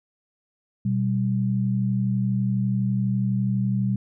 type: tone pair together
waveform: sine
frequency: 122.7 / 194.77 Hz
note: B2 / G3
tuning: -11 / -11 cents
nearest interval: minor sixth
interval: 800 cents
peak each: -23 dBFS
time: 0.85-3.96 s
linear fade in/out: 5 ms
effects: none